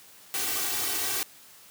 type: noise with comb filter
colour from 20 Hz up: white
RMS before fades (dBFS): -29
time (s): 0.34-1.23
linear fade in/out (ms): 0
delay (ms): 2.6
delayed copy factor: +0.95
effects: white hiss -52 dBFS RMS until 1.7 s + high-pass 100 Hz 12 dB/octave